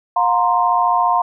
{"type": "chord", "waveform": "sine", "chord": "F suspended fourth", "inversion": "none", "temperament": "equal with one note detuned", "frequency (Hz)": [714.4, 932.3, 1046.5], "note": ["F5", "Bb5", "C6"], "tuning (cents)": [39, 0, 0], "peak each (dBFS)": -17, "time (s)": [0.16, 1.22], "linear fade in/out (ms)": 5, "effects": []}